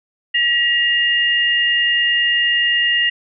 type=tone pair together; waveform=sine; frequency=1915.6 / 2826 Hz; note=A#6 / F7; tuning=+47 / +20 cents; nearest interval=perfect fifth; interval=673 cents; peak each=-16 dBFS; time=0.34-3.1 s; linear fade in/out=10 ms; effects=none